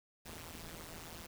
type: noise with amplitude modulation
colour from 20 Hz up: pink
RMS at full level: -45 dBFS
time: 0.25-1.27 s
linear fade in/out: 10 ms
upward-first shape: sine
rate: 163 Hz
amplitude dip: 95%
effects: none